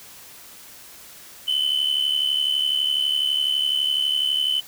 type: tone pair together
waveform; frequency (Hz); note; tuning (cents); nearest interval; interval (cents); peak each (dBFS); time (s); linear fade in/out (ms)
sine; 2989 / 3061; F#7 / G7; +17 / -42; unison; 41; -20; 1.47-4.61; 20
effects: tanh soft clip ceiling -16 dBFS + white hiss -44 dBFS RMS until 4.67 s